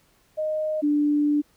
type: tone pair in turn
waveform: sine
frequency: 619 / 294.2 Hz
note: D#5 / D4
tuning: -9 / +3 cents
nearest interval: octave + minor second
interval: 1288 cents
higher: first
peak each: -23 / -18 dBFS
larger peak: second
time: 0.37-0.82 / 0.82-1.42 s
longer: second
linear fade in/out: 20 ms
effects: pink hiss -62 dBFS RMS until 1.56 s